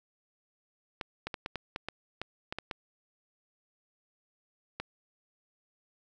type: clicks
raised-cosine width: 0.3 ms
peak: -19 dBFS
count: 12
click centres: 1.012 / 1.27 / 1.342 / 1.461 / 1.557 / 1.761 / 1.886 / 2.216 / 2.525 / 2.586 / 2.712 / 4.8 s
effects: none